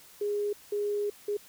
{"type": "tone bursts at uneven times", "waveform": "sine", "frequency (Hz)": 412.3, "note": "G#4", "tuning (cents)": -13, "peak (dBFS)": -27, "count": 3, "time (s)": [[0.21, 0.53], [0.72, 1.1], [1.28, 1.37]], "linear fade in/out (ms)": 5, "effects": ["white hiss -54 dBFS RMS until 1.48 s"]}